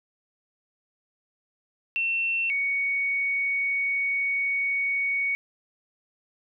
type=tone pair in turn; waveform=sine; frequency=2700 / 2232 Hz; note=E7 / C#7; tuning=+41 / +11 cents; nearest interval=minor third; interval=330 cents; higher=first; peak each=-23 / -23 dBFS; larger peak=neither; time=1.96-2.5 / 2.5-5.35 s; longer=second; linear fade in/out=0 ms; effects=none